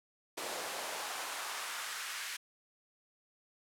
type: noise with high-pass filter sweep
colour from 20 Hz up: pink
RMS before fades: -40 dBFS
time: 0.37-2.37 s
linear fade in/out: 10 ms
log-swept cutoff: 460 to 1800 Hz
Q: 1.3
effects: low-pass 12000 Hz 12 dB/octave